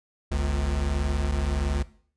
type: tone pair together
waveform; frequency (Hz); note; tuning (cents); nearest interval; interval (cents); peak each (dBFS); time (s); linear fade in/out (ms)
square; 49.65 / 71; G1 / C#2; +23 / +42; tritone; 619; -28 / -26; 0.31-1.83; 10
effects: noise-tail reverb RT60 0.5 s tail -18 dB re dry + resampled to 22050 Hz